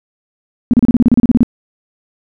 sine tone bursts, 239.5 Hz, A#3, 47 cents sharp, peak -4 dBFS, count 13, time 0.71-1.431 s, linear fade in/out 0 ms, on 25 ms, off 33 ms, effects none

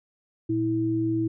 sine tone pair together, 116.82 / 325.4 Hz, A#2 / E4, +4 / -22 cents, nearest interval octave + tritone, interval 1774 cents, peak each -29 / -23 dBFS, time 0.49-1.28 s, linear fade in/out 10 ms, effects none

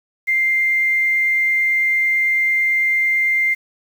sine tone with quantisation, 2097 Hz, C7, 3 cents sharp, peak -14 dBFS, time 0.27-3.55 s, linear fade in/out 20 ms, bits 7, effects none

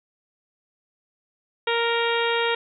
harmonic tone, 466.2 Hz, A#4, in tune, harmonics 1 / 2 / 3 / 4 / 5 / 6 / 7 / 8, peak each -24 / -27 / -29 / -30 / -31 / -32 / -32 / -33 dBFS, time 1.67-2.55 s, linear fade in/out 5 ms, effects none

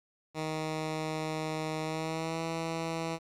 10% pulse tone with pitch glide, 156.8 to 163.93 Hz, D#3 to E3, +14 to -9 cents, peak -24 dBFS, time 0.34-3.19 s, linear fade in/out 50 ms, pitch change +77 cents, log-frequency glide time 1.81-2.42 s, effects low-pass 8000 Hz 12 dB/octave + 10-bit

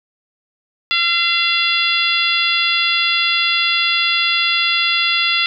harmonic tone, 685 Hz, F5, 34 cents flat, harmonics 2 / 3 / 4 / 5 / 6 / 7, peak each -23 / -21 / -18 / -19 / -24 / -25 dBFS, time 0.91-5.46 s, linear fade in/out 0 ms, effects none

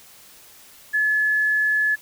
sine tone, 1714 Hz, A6, 46 cents flat, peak -17 dBFS, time 0.93-1.96 s, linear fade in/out 20 ms, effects white hiss -48 dBFS RMS until 2.01 s

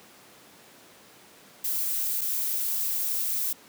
violet noise with dropouts, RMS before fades -28 dBFS, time 1.64-3.53 s, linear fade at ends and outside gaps 5 ms, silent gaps 2.21-2.214 s, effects pink hiss -52 dBFS RMS until 3.68 s + high-pass 200 Hz 12 dB/octave

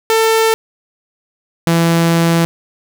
sawtooth tone pair in turn, 446.5 / 167.25 Hz, A4 / E3, +25 / +25 cents, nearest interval octave + perfect fourth, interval 1700 cents, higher first, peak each -6 dBFS, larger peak neither, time 0.1-0.54 / 1.67-2.45 s, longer second, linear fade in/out 0 ms, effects none

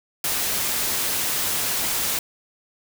white noise, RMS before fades -24 dBFS, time 0.24-2.19 s, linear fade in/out 2 ms, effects none

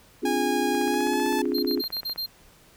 sine chord, D half-diminished seventh, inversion third, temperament equal, 261.6 / 293.7 / 349.2 / 415.3 Hz, C4 / D4 / F4 / Ab4, 0 / 0 / 0 / 0 cents, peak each -28 / -29 / -28 / -29 dBFS, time 0.22-1.82 s, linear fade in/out 20 ms
sawtooth tone with pitch glide, 821 to 869.8 Hz, G#5 to A5, -20 to -20 cents, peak -23 dBFS, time 0.25-1.42 s, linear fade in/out 5 ms, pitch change +100 cents, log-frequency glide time 0.85-1.29 s
click train, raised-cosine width 0.5 ms, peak -26 dBFS, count 23, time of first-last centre 0.75-2.16 s, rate 15.6 Hz
square tone bursts, 4186 Hz, C8, in tune, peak -28 dBFS, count 6, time 1.54-2.263 s, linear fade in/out 10 ms, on 88 ms, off 39 ms
effects pink hiss -55 dBFS RMS until 2.76 s

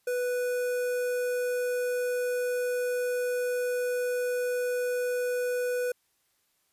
square tone with notch filter, 493.9 Hz, B4, in tune, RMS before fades -29 dBFS, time 0.07-5.92 s, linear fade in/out 5 ms, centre 3800 Hz, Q 0.72, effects white hiss -72 dBFS RMS until 6.72 s + resampled to 32000 Hz

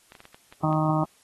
clicks, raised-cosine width 0.3 ms, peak -30 dBFS, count 7, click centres 0.121 / 0.152 / 0.204 / 0.254 / 0.345 / 0.525 / 0.728 s
harmonic tone, 155.56 Hz, D#3, in tune, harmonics 1 / 2 / 4 / 5 / 6 / 7 / 8, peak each -24 / -27 / -30 / -31 / -32 / -32 / -33 dBFS, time 0.63-1.04 s, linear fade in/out 5 ms
effects white hiss -60 dBFS RMS until 1.23 s + AAC 32 kbps

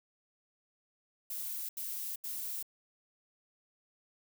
violet noise bursts, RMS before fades -39 dBFS, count 3, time 1.3-2.628 s, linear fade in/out 5 ms, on 390 ms, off 79 ms, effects none

